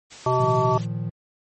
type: noise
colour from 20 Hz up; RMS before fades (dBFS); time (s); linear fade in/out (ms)
white; -41; 0.1-0.86; 20
type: harmonic tone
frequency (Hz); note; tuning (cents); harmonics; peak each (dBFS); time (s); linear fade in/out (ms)
127.1; C3; -50; 1 / 3 / 5 / 7 / 9; -24 / -24 / -24 / -24 / -24; 0.26-0.78; 5
type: chord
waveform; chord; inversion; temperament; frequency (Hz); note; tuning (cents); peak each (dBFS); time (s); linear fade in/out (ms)
triangle; Bb suspended fourth; none; equal with one note detuned; 114.54 / 155.56 / 174.61; Bb2 / Eb3 / F3; -30 / 0 / 0; -26 / -29 / -29; 0.39-1.1; 10
effects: MP3 32 kbps